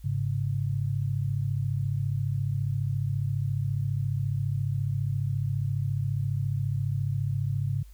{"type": "tone pair together", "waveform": "sine", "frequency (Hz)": [102.9, 137.46], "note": ["G#2", "C#3"], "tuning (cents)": [-16, -14], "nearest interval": "perfect fourth", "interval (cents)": 502, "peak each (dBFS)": [-28, -28], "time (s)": [0.04, 7.83], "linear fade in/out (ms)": 10, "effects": ["added 50 Hz sine -45 dBFS peak until 7.93 s", "white hiss -63 dBFS RMS until 7.93 s"]}